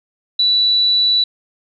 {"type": "tone", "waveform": "sine", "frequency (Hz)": 3951, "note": "B7", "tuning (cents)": 0, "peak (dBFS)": -11, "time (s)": [0.39, 1.24], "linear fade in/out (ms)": 5, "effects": []}